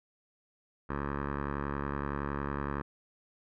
10% pulse tone with low-pass filter, 70.8 Hz, C#2, 37 cents sharp, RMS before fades -35 dBFS, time 0.89-2.82 s, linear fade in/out 10 ms, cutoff 1400 Hz, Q 4.2, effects none

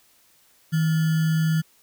sine tone with sample-and-hold, 160 Hz, D#3, 49 cents sharp, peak -18 dBFS, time 0.72-1.62 s, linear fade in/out 20 ms, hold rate 1575 Hz, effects white hiss -59 dBFS RMS until 1.82 s

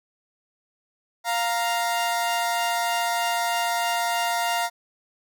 sawtooth tone pair together, 698.5 / 932.4 Hz, F5 / A#5, 0 / 0 cents, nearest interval perfect fourth, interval 500 cents, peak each -21 / -22 dBFS, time 1.24-4.7 s, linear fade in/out 50 ms, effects none

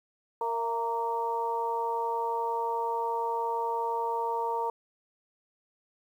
harmonic tone with a mistuned harmonic, 231.4 Hz, A#3, 13 cents flat, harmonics 2 / 3 / 4 / 5, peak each -33 / -41 / -29 / -41 dBFS, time 0.41-4.7 s, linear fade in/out 2 ms, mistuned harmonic 3, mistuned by -49 cents, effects 10-bit

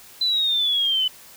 sine exponential sweep, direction down, 4042 to 2990 Hz, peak -18 dBFS, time 0.21-1.08 s, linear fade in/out 5 ms, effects white hiss -46 dBFS RMS until 1.36 s

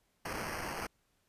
violet noise with sample-and-hold, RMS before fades -39 dBFS, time 0.25-0.87 s, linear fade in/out 5 ms, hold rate 3675 Hz, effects pink hiss -75 dBFS RMS until 1.28 s + resampled to 32000 Hz

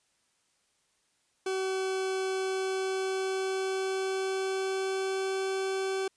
40% pulse tone with pitch glide, 380 to 384 Hz, F#4 to G4, +46 to -36 cents, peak -28 dBFS, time 1.46-6.08 s, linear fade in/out 5 ms, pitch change +18 cents, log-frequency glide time 2.24-5.48 s, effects white hiss -72 dBFS RMS until 6.16 s + resampled to 22050 Hz

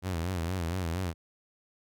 sawtooth tone with vibrato, 87.7 Hz, F2, 8 cents sharp, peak -26 dBFS, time 0.02-1.14 s, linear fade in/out 50 ms, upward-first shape sine, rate 4.3 Hz, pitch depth 130 cents each way, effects none

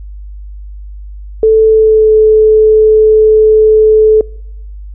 sine tone with pitch glide, 440 to 433.7 Hz, A4 to A4, 0 to -25 cents, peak -3 dBFS, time 1.43-4.21 s, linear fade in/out 2 ms, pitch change -25 cents, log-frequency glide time 1.65-2.13 s, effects noise-tail reverb RT60 1.0 s tail -26 dB re dry + added 50 Hz sine -24 dBFS peak until 4.94 s

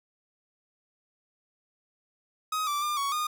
45% pulse tone with pitch steps, 1261 / 1169 / 1199 / 1118 / 1223 Hz, D#6 / D6 / D6 / C#6 / D#6, +23 / -8 / +36 / +14 / -30 cents, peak -27 dBFS, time 2.52-3.27 s, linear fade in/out 5 ms, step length 150 ms, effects none

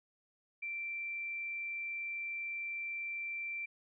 sine tone, 2349 Hz, D7, in tune, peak -37 dBFS, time 0.62-3.66 s, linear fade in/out 10 ms, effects none

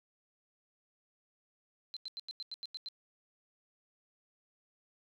sine tone bursts, 4090 Hz, C8, 40 cents flat, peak -39 dBFS, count 9, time 1.94-2.886 s, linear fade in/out 0 ms, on 26 ms, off 89 ms, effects none

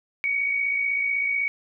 sine tone pair together, 2244 / 2300 Hz, C#7 / D7, +21 / -37 cents, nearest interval unison, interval 42 cents, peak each -22 / -32 dBFS, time 0.24-1.48 s, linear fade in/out 0 ms, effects none

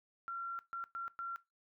sine tone bursts at uneven times, 1369 Hz, F6, 35 cents flat, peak -38 dBFS, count 4, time 0.28-0.59 / 0.73-0.84 / 0.95-1.08 / 1.19-1.36 s, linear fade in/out 0 ms, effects noise-tail reverb RT60 0.2 s tail -18 dB re dry

